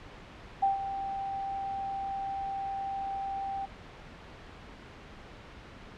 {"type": "tone with ADSR envelope", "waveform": "sine", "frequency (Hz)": 784, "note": "G5", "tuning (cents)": 0, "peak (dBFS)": -21, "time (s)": [0.62, 3.66], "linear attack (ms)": 12, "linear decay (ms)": 140, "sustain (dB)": -11, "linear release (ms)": 14, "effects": ["pink hiss -48 dBFS RMS until 5.97 s", "low-pass 3000 Hz 12 dB/octave"]}